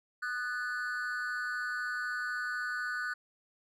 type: tone with amplitude modulation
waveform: triangle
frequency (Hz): 1484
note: F#6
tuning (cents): +5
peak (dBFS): -27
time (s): 0.22-3.14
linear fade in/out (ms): 10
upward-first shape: sine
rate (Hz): 256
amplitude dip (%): 90
effects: none